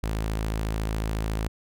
sawtooth tone, 54 Hz, A1, 32 cents flat, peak -22 dBFS, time 0.03-1.48 s, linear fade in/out 5 ms, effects none

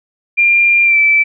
sine tone with pitch glide, 2392 to 2321 Hz, D7 to D7, +31 to -21 cents, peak -7 dBFS, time 0.37-1.24 s, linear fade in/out 20 ms, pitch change -52 cents, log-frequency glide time 0.83-0.98 s, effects none

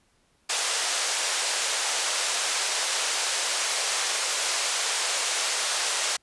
white band-pass noise, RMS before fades -27 dBFS, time 0.49-6.17 s, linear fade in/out 10 ms, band 470 to 8600 Hz, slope 24 dB/octave, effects pink hiss -66 dBFS RMS until 6.22 s + resampled to 24000 Hz

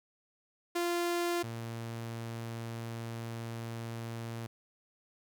sawtooth tone pair in turn, 346.5 / 115.32 Hz, F4 / A#2, -14 / -18 cents, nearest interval octave + perfect fifth, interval 1904 cents, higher first, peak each -26 / -34 dBFS, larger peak first, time 0.75-1.43 / 1.43-4.47 s, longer second, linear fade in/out 10 ms, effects none

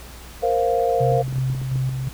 sine chord, Bb suspended second, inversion none, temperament equal, 466.2 / 523.3 / 698.5 Hz, Bb4 / C5 / F5, 0 / 0 / 0 cents, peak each -21 / -22 / -21 dBFS, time 0.42-1.23 s, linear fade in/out 20 ms
sine tone with tremolo, 130.81 Hz, C3, in tune, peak -19 dBFS, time 1-2.09 s, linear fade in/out 10 ms, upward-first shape square, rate 2.8 Hz, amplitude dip 40%
clicks, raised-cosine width 3 ms, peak -23 dBFS, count 8, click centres 1.121 / 1.28 / 1.326 / 1.384 / 1.5 / 1.548 / 1.616 / 1.758 s
effects added 60 Hz sine -40 dBFS peak until 2.13 s + pink hiss -42 dBFS RMS until 2.13 s

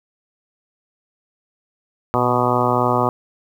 harmonic tone with a mistuned harmonic, 123.47 Hz, B2, in tune, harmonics 1 / 2 / 3 / 4 / 5 / 6 / 7 / 8 / 9 / 10, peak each -24 / -24 / -24 / -24 / -24 / -24 / -24 / -24 / -24 / -24 dBFS, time 2.14-3.09 s, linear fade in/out 0 ms, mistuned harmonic 1, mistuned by -44 cents, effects 8-bit

